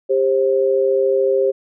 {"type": "tone pair together", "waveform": "sine", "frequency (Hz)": [397.2, 531], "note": ["G4", "C5"], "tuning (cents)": [23, 25], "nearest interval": "perfect fourth", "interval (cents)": 502, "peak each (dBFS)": -16, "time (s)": [0.09, 1.52], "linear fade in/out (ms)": 20, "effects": []}